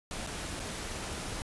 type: noise with dropouts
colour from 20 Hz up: pink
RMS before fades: -38 dBFS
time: 0.11-1.42 s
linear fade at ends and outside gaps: 1 ms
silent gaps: 0.266-0.271 / 0.595-0.599 s
effects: resampled to 24000 Hz